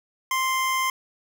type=tone; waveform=25% pulse; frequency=1046.5 Hz; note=C6; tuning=in tune; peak=-18 dBFS; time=0.31-0.9 s; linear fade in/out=2 ms; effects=none